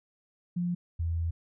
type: tone pair in turn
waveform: sine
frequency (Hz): 175.7 / 83.38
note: F3 / E2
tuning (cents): +11 / +20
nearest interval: octave + minor second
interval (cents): 1291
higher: first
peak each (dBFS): -27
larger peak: neither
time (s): 0.56-0.75 / 0.99-1.31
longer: second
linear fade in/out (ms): 10
effects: none